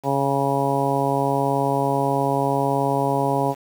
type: harmonic tone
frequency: 138.4 Hz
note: C#3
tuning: 2 cents flat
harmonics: 1 / 2 / 3 / 4 / 5 / 6 / 7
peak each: -26 / -26 / -26 / -26 / -26 / -26 / -26 dBFS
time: 0.03-3.55 s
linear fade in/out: 50 ms
effects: 7-bit